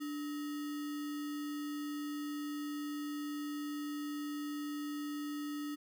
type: tone with sample-and-hold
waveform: sine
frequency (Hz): 293.7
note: D4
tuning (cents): 0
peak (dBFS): -37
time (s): 0-5.76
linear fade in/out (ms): 20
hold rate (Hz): 1575
effects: none